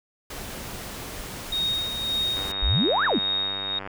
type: noise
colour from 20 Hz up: pink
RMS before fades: -36 dBFS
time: 0.3-2.52 s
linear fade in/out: 5 ms
type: tone with tremolo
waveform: sine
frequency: 3729 Hz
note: A#7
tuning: in tune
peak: -22 dBFS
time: 1.52-3.79 s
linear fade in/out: 5 ms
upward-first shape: sine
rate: 1.8 Hz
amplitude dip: 55%
type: click train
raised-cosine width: 0.5 ms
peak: -20 dBFS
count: 148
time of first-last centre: 2.37-3.875 s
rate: 97.7 Hz
type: exponential two-way sweep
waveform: sine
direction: up then down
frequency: 39.84 to 1864.7 to 173.4 Hz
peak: -20 dBFS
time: 2.62-3.19 s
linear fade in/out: 10 ms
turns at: 3.05 s
effects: none